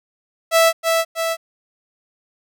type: tone with echo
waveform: sawtooth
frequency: 658 Hz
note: E5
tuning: 3 cents flat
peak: -7 dBFS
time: 0.51-0.73 s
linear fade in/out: 50 ms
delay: 320 ms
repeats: 2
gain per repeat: -4 dB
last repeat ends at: 1.37 s
effects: none